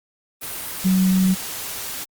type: tone in noise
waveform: sine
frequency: 187.2 Hz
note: F#3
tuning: 20 cents sharp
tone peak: -14 dBFS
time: 0.84-1.35 s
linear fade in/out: 20 ms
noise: white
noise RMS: -30 dBFS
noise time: 0.41-2.05 s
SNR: +13 dB
effects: Opus 32 kbps